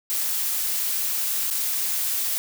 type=noise with dropouts; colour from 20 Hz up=blue; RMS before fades=-25 dBFS; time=0.1-2.38 s; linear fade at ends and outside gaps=0 ms; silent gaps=1.502-1.51 s; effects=none